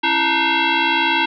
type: tone with frequency modulation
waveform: sine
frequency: 880 Hz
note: A5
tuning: in tune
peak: -14 dBFS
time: 0.03-1.26 s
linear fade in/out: 10 ms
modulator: 607 Hz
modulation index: 4.3
effects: none